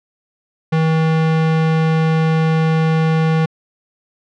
square tone, 160 Hz, D#3, 49 cents sharp, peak -13 dBFS, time 0.72-3.46 s, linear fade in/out 10 ms, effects low-pass 3000 Hz 12 dB/octave

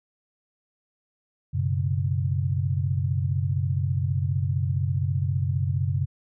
sine chord, F# suspended fourth, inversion none, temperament equal with one note detuned, 94.5 / 123.47 / 138.59 Hz, F#2 / B2 / C#3, +37 / 0 / 0 cents, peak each -25 / -29 / -26 dBFS, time 1.53-6.06 s, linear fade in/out 20 ms, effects none

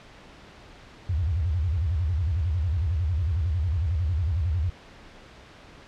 sine tone with vibrato, 82.41 Hz, E2, in tune, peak -22 dBFS, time 1.09-4.7 s, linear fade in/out 5 ms, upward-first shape square, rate 11 Hz, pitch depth 200 cents each way, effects pink hiss -48 dBFS RMS until 5.87 s + low-pass 4000 Hz 12 dB/octave

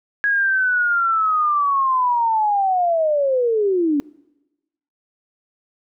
sine linear sweep, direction down, 1661.2 to 277.2 Hz, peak -15 dBFS, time 0.24-4 s, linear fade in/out 0 ms, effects noise-tail reverb RT60 1.0 s tail -24 dB re dry

